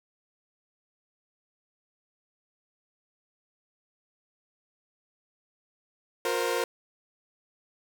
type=chord; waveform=sawtooth; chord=F suspended fourth; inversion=none; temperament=equal with one note detuned; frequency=357.8 / 466.2 / 523.3 Hz; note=F4 / Bb4 / C5; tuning=+42 / 0 / 0 cents; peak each=-29 / -25 / -27 dBFS; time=6.25-6.64 s; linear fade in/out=2 ms; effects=none